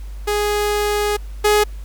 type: tone pair in turn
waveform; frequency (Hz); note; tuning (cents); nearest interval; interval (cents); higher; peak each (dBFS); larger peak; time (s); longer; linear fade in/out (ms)
sawtooth; 415.3 / 418.9; G#4 / G#4; 0 / +15; unison; 15; second; -13 / -8; second; 0.27-1.17 / 1.44-1.64; first; 10
effects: added 50 Hz sine -28 dBFS peak until 1.84 s + pink hiss -49 dBFS RMS until 1.84 s